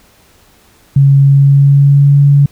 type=tone with pitch glide; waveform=sine; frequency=138.59 to 141.91 Hz; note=C#3 to C#3; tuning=0 to +41 cents; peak=-3 dBFS; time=0.96-2.46 s; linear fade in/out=5 ms; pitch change=+41 cents; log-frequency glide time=1.2-2.19 s; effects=pink hiss -47 dBFS RMS until 2.51 s